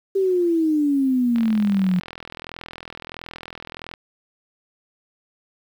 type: exponential sweep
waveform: sine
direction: down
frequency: 393.8 to 177.7 Hz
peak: -16 dBFS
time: 0.15-2 s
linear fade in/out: 10 ms
type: click train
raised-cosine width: 0.3 ms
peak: -18 dBFS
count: 108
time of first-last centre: 1.36-3.938 s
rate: 41.5 Hz
effects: 8-bit